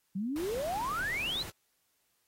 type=exponential sweep; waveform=sine; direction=up; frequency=181 to 4186 Hz; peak=-31 dBFS; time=0.15-1.43 s; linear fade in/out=10 ms
type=noise; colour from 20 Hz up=pink; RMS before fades=-44 dBFS; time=0.36-1.5 s; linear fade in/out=0 ms
effects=white hiss -75 dBFS RMS until 2.27 s + AAC 48 kbps